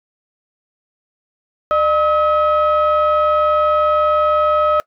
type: tone pair together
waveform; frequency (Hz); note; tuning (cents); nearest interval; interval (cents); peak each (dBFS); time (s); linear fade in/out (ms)
sine; 604.6 / 1281; D#5 / E6; -50 / -50; octave + minor second; 1300; -13; 1.71-4.8; 0
effects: noise-tail reverb RT60 0.1 s tail -23 dB re dry + tanh soft clip ceiling -8 dBFS